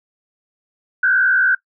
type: tone with frequency modulation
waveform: sine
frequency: 1525 Hz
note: G6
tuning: 48 cents flat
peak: -12 dBFS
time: 1.03-1.55 s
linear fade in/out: 5 ms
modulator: 60.7 Hz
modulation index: 1.1
effects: noise-tail reverb RT60 0.1 s tail -19 dB re dry